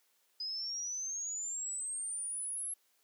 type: exponential sweep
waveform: sine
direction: up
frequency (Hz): 4982 to 11175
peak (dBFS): -36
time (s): 0.4-2.74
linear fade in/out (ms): 5
effects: white hiss -73 dBFS RMS until 3.03 s + high-pass 300 Hz 12 dB/octave